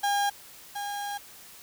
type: tone pair in turn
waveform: 35% pulse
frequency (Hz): 810 / 813.9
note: G#5 / G#5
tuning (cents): -43 / -35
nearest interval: unison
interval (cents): 8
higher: second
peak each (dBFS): -22 / -30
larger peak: first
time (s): 0.03-0.3 / 0.75-1.18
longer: second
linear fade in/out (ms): 10
effects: white hiss -49 dBFS RMS until 1.62 s